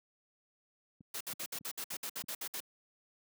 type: clicks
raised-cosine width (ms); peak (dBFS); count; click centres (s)
5; -37; 7; 1.008 / 1.333 / 1.433 / 1.557 / 1.611 / 1.936 / 2.24
type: noise bursts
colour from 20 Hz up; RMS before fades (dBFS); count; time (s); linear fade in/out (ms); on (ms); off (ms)
white; -40; 12; 1.14-2.604; 5; 67; 60
effects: high-pass 200 Hz 12 dB/octave